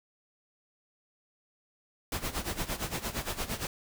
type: noise with tremolo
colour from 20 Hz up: pink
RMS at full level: -32 dBFS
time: 2.12-3.67 s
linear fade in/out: 2 ms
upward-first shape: sine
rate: 8.7 Hz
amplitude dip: 80%
effects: none